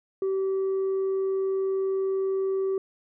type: tone with tanh clipping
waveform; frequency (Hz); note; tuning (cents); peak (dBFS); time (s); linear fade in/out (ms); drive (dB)
sine; 384.8; G4; -32; -24; 0.22-2.78; 2; 1
effects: none